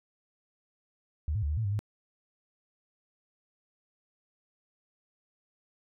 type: tone with pitch steps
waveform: sine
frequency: 75.7 / 106.3 / 73 / 76.1 / 111.7 / 99.5 / 104.7 Hz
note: D#2 / G#2 / D2 / D#2 / A2 / G2 / G#2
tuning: -47 / +41 / -10 / -38 / +27 / +26 / +15 cents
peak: -27 dBFS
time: 1.28-1.791 s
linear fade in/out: 0 ms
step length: 73 ms
effects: none